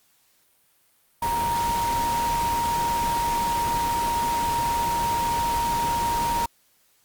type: tone in noise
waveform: sine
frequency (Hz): 937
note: A#5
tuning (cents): +9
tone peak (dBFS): -22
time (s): 1.22-6.46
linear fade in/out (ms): 5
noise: pink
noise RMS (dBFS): -31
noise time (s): 1.22-6.46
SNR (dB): +6
effects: white hiss -63 dBFS RMS until 7.04 s + Opus 48 kbps